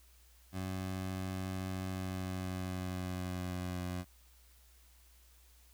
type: tone with pitch glide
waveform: 20% pulse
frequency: 93.9 to 90.18 Hz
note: F#2 to F#2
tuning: +26 to -44 cents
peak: -32 dBFS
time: 0.52-4.05 s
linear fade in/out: 50 ms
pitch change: -70 cents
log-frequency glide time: 1.85-3.77 s
effects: added 60 Hz sine -61 dBFS peak until 5.73 s + white hiss -66 dBFS RMS until 5.73 s